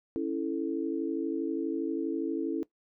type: chord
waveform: sine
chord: A major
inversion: first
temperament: equal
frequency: 277.2 / 329.6 / 440 Hz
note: C#4 / E4 / A4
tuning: 0 / 0 / 0 cents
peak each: -33 / -31 / -35 dBFS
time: 0.16-2.63 s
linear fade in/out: 0 ms
effects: noise-tail reverb RT60 0.1 s tail -18 dB re dry